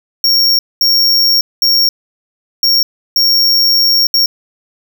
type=tone bursts at uneven times; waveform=square; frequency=5530 Hz; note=F8; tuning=18 cents flat; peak=-8 dBFS; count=6; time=0.24-0.59 / 0.81-1.41 / 1.62-1.89 / 2.63-2.83 / 3.16-4.07 / 4.14-4.26 s; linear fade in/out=2 ms; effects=8-bit